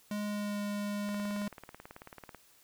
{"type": "tone with pitch glide", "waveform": "square", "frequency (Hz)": [207.7, 205.1], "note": ["G#3", "G#3"], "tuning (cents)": [0, -21], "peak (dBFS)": -34, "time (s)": [0.11, 1.48], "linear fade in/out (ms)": 2, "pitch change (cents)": -21, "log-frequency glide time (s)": [0.25, 0.6]}
{"type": "click train", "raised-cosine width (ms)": 0.5, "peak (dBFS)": -31, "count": 24, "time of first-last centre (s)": [1.09, 2.347], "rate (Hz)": 18.3}
{"effects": ["white hiss -63 dBFS RMS until 2.63 s"]}